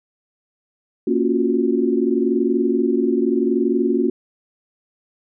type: chord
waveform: sine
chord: Gb major seventh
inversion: first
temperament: equal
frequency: 233.1 / 277.2 / 349.2 / 370 Hz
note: Bb3 / Db4 / F4 / Gb4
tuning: 0 / 0 / 0 / 0 cents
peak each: -21 dBFS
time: 1.07-4.1 s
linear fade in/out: 5 ms
effects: none